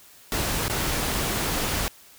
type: noise with dropouts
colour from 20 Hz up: pink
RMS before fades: -26 dBFS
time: 0.32-1.88 s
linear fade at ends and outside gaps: 0 ms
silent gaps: 0.681-0.698 s
effects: white hiss -51 dBFS RMS until 2.18 s